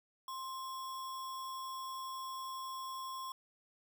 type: tone with sample-and-hold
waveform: sine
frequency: 1052 Hz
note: C6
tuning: 9 cents sharp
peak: -40 dBFS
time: 0.28-3.32 s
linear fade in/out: 2 ms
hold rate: 4410 Hz
effects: none